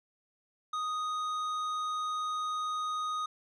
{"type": "tone with tanh clipping", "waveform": "triangle", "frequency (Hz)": 1244.5, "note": "D#6", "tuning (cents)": 0, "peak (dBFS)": -33, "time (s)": [0.73, 3.26], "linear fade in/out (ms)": 5, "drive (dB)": 14, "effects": []}